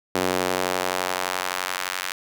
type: tone with high-pass filter sweep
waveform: sawtooth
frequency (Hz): 91.7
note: F#2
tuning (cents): -15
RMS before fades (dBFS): -26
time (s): 0.15-2.12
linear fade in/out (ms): 0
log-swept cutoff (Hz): 340 to 1600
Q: 0.95
effects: none